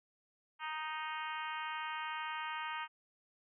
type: harmonic tone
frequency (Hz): 311.1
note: D#4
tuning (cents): 0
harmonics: 3 / 4 / 5 / 6 / 7 / 8 / 9 / 10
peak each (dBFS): -42 / -44 / -46 / -48 / -49 / -50 / -51 / -52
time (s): 0.59-2.88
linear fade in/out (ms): 50
effects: none